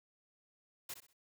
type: noise with echo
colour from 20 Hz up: white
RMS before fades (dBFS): -44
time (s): 0.89-0.94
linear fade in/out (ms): 5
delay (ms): 64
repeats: 3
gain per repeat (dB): -10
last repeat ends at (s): 1.132
effects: none